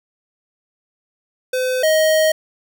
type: tone pair in turn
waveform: square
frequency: 510 / 628.1 Hz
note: C5 / D#5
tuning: -44 / +16 cents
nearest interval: major third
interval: 360 cents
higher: second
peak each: -18 / -13 dBFS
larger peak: second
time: 1.53-1.83 / 1.83-2.32 s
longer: second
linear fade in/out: 5 ms
effects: none